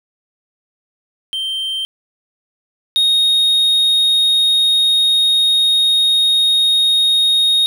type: tone pair in turn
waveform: triangle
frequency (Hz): 3135 / 3728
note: G7 / A#7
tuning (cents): -1 / -1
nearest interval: minor third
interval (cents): 300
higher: second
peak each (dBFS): -17 / -9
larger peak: second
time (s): 1.33-1.85 / 2.96-7.66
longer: second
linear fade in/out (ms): 0
effects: none